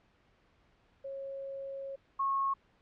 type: tone pair in turn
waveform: sine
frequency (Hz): 546 / 1092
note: C#5 / C#6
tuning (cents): -26 / -26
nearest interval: octave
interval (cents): 1200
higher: second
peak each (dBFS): -38 / -28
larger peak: second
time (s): 1.04-1.96 / 2.19-2.54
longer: first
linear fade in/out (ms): 10
effects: pink hiss -68 dBFS RMS until 2.81 s + low-pass 3000 Hz 12 dB/octave